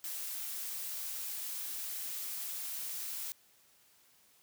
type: noise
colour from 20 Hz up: blue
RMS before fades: -40 dBFS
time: 0.04-3.32 s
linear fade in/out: 0 ms
effects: white hiss -66 dBFS RMS until 4.42 s + high-pass 60 Hz 12 dB/octave